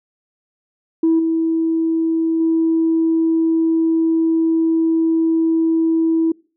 sine tone with level steps, 326 Hz, E4, 19 cents flat, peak -10 / -14 / -12 dBFS, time 1.03-6.32 s, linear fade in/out 5 ms, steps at 1.19 / 2.4 s, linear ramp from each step 5 ms, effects noise-tail reverb RT60 0.4 s tail -26 dB re dry + tanh soft clip ceiling -8 dBFS

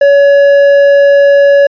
sine tone with hard clipping, 564 Hz, C#5, 30 cents sharp, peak -4 dBFS, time 0.01-1.67 s, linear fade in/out 5 ms, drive 6 dB, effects resampled to 11025 Hz

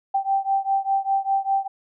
sine beating tone pair, 780 / 785 Hz, G5 / G5, -9 / +2 cents, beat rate 5 Hz, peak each -22 / -23 dBFS, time 0.14-1.68 s, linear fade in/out 10 ms, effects none

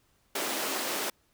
pink high-pass noise, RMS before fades -32 dBFS, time 0.35-1.1 s, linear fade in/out 5 ms, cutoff 280 Hz, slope 24 dB/octave, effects pink hiss -69 dBFS RMS until 1.33 s

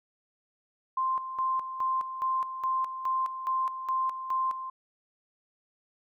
sine tone with tremolo, 1046.5 Hz, C6, in tune, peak -25 dBFS, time 0.97-4.7 s, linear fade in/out 5 ms, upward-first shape square, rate 2.4 Hz, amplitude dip 65%, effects none

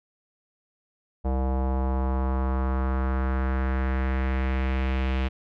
square tone with low-pass filter sweep, 65.41 Hz, C2, in tune, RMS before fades -25 dBFS, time 1.24-5.29 s, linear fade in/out 20 ms, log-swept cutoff 740 to 2800 Hz, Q 2.1, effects none

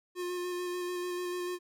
square tone with vibrato, 357 Hz, F4, 38 cents sharp, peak -34 dBFS, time 0.15-1.59 s, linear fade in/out 50 ms, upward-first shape square, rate 6.8 Hz, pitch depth 13 cents each way, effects none

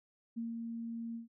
sine tone with ADSR envelope, 230.6 Hz, A#3, 19 cents flat, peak -35 dBFS, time 0.36-1.28 s, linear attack 19 ms, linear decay 160 ms, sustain -3 dB, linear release 130 ms, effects none

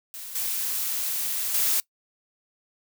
blue noise with level steps, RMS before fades -38 / -28 / -23 dBFS, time 0.14-1.8 s, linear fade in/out 0 ms, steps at 0.35 / 1.54 s, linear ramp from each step 5 ms, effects noise-tail reverb RT60 0.1 s tail -22 dB re dry

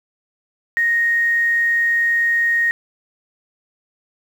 sine tone with quantisation, 1864.7 Hz, A#6, in tune, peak -14 dBFS, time 0.77-2.71 s, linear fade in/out 0 ms, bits 7, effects none

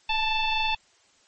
sine tone with frequency modulation, 1760 Hz, A6, in tune, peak -22 dBFS, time 0.09-0.75 s, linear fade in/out 5 ms, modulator 886 Hz, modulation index 2.2, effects white hiss -61 dBFS RMS until 1.27 s + MP3 32 kbps

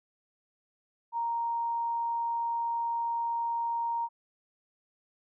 sine tone, 932.3 Hz, A#5, in tune, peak -28 dBFS, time 1.12-4.09 s, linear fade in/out 50 ms, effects none

